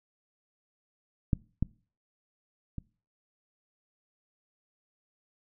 clicks, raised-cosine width 5 ms, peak -12 / -14 / -24 dBFS, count 3, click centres 1.332 / 1.626 / 2.783 s, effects noise-tail reverb RT60 0.4 s tail -23 dB re dry

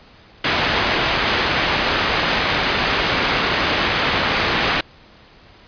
white low-pass noise, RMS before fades -19 dBFS, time 0.44-4.81 s, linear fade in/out 5 ms, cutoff 2800 Hz, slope 12 dB/octave, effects pink hiss -47 dBFS RMS until 5.67 s + resampled to 11025 Hz

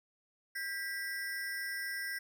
square ring-modulated tone, 1782 Hz, A6, 22 cents sharp, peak -34 dBFS, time 0.55-2.19 s, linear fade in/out 10 ms, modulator 178 Hz, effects none

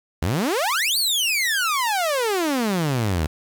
sawtooth exponential two-way sweep, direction up then down, 72 to 4647 to 72 Hz, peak -16 dBFS, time 0.22-3.27 s, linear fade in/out 5 ms, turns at 0.98 s, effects 7-bit

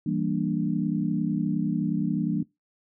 sine chord, E half-diminished seventh, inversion none, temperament equal, 164.81 / 196 / 233.1 / 293.7 Hz, E3 / G3 / Bb3 / D4, 0 / 0 / 0 / 0 cents, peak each -29 dBFS, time 0.06-2.43 s, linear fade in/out 5 ms, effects noise-tail reverb RT60 0.2 s tail -21 dB re dry

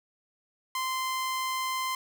sawtooth tone, 1039 Hz, C6, 12 cents flat, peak -25 dBFS, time 0.75-1.95 s, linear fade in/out 2 ms, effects none

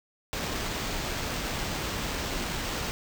pink noise with sample-and-hold, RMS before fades -32 dBFS, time 0.33-2.91 s, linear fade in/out 0 ms, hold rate 11025 Hz, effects none

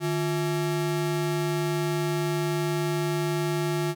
square ring-modulated tone, 251.3 Hz, B3, 30 cents sharp, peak -22 dBFS, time 0-3.95 s, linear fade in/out 50 ms, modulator 99.4 Hz, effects none

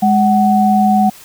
sine tone pair together, 207.5 / 747.2 Hz, G#3 / F#5, -1 / +17 cents, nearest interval octave + minor seventh, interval 2218 cents, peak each -11 dBFS, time 0.02-1.1 s, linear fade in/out 10 ms, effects white hiss -39 dBFS RMS until 1.24 s

